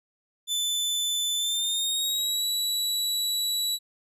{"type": "tone with pitch glide", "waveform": "sawtooth", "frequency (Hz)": [3515, 3923], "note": ["A7", "B7"], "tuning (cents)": [-2, -12], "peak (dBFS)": -22, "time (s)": [0.47, 3.79], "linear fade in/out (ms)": 50, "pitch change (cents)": 190, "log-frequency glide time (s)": [1.36, 2.45], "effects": ["resampled to 32000 Hz"]}